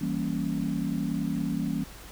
sine chord, E diminished seventh, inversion none, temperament equal with one note detuned, 165.29 / 196 / 233.1 / 277.2 Hz, E3 / G3 / Bb3 / Db4, +5 / 0 / 0 / 0 cents, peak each -32 dBFS, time 0.01-1.84 s, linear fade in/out 5 ms, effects added 50 Hz sine -47 dBFS peak until 2.11 s + pink hiss -47 dBFS RMS until 2.11 s

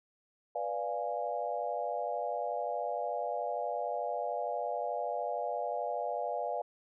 sine chord, B diminished seventh, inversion none, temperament equal, 493.9 / 587.3 / 698.5 / 830.6 Hz, B4 / D5 / F5 / Ab5, 0 / 0 / 0 / 0 cents, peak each -39 / -37 / -36 / -39 dBFS, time 0.55-6.62 s, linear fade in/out 5 ms, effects none

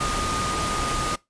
sine tone in noise, 1228 Hz, D#6, 23 cents flat, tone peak -27 dBFS, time 0-1.16 s, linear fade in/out 10 ms, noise pink, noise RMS -27 dBFS, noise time 0-1.16 s, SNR -3 dB, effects noise-tail reverb RT60 0.2 s tail -21 dB re dry + resampled to 22050 Hz

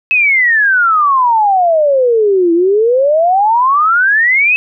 sine exponential two-way sweep, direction down then up, 2605 to 330 to 2605 Hz, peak -7 dBFS, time 0.11-4.56 s, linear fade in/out 0 ms, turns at 2.53 s, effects none

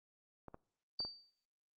clicks, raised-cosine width 1 ms, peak -35 dBFS, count 4, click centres 0.483 / 0.544 / 1.004 / 1.05 s
sine tone with exponential decay, 4623 Hz, D8, 28 cents flat, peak -34 dBFS, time 0.99-1.3 s, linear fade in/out 5 ms, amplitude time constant 66 ms
effects noise-tail reverb RT60 0.6 s tail -24 dB re dry + Opus 48 kbps

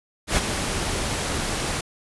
pink noise with ADSR envelope, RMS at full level -19 dBFS, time 0.27-1.81 s, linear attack 100 ms, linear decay 24 ms, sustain -7 dB, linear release 6 ms, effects resampled to 24000 Hz

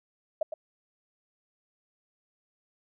sine tone with echo, 626 Hz, D#5, 10 cents sharp, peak -23 dBFS, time 0.41-0.43 s, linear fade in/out 5 ms, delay 110 ms, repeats 1, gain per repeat -9 dB, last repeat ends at 0.54 s, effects none

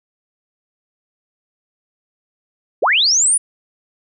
sine linear sweep, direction up, 294.9 to 9956 Hz, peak -11 dBFS, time 2.82-3.38 s, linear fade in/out 10 ms, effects none

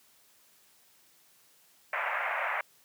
white band-pass noise, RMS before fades -32 dBFS, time 1.93-2.61 s, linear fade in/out 2 ms, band 580 to 2300 Hz, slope 48 dB/octave, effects white hiss -63 dBFS RMS until 2.84 s + high-pass 100 Hz 12 dB/octave

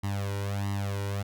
sawtooth tone with flanger, 100 Hz, G2, 35 cents sharp, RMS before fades -31 dBFS, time 0.03-1.23 s, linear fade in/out 10 ms, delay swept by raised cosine 1 to 2.1 ms, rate 1.5 Hz, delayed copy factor +0.8, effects none

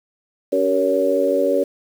harmonic tone with a mistuned harmonic, 93.8 Hz, F#2, 24 cents sharp, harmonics 3 / 4 / 5 / 6, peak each -23 / -22 / -21 / -18 dBFS, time 0.52-1.64 s, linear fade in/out 10 ms, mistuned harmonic 4, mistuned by +40 cents, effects 7-bit

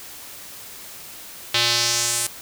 square tone with band-pass filter sweep, 118.5 Hz, A#2, 29 cents sharp, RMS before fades -21 dBFS, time 1.54-2.27 s, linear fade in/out 5 ms, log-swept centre 3600 to 9300 Hz, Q 2.1, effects white hiss -39 dBFS RMS until 2.41 s

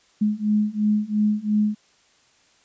sine beating tone pair, 209.3 / 212.2 Hz, G#3 / G#3, +14 / +38 cents, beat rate 2.9 Hz, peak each -22 / -21 dBFS, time 0.21-1.75 s, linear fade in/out 10 ms, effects white hiss -59 dBFS RMS until 2.64 s + resampled to 16000 Hz

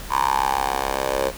10% pulse tone with high-pass filter sweep, 67 Hz, C2, 42 cents sharp, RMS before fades -22 dBFS, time 0.09-1.32 s, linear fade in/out 50 ms, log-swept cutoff 1000 to 540 Hz, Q 7.1, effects added 42 Hz sine -37 dBFS peak until 1.37 s + pink hiss -37 dBFS RMS until 1.37 s

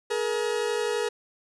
40% pulse tone pair together, 422.8 / 474.6 Hz, G#4 / A#4, +31 / +31 cents, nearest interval major second, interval 200 cents, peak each -27 dBFS, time 0.1-1.09 s, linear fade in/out 10 ms, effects resampled to 24000 Hz

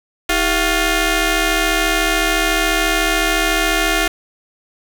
10% pulse ring-modulated tone, 359 Hz, F4, 48 cents sharp, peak -3 dBFS, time 0.29-4.08 s, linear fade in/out 5 ms, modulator 1040 Hz, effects none

